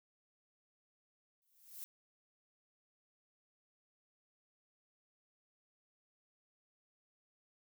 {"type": "noise with exponential growth", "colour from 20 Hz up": "violet", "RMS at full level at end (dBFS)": -44, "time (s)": [1.42, 1.84], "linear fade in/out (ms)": 0, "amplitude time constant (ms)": 91, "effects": []}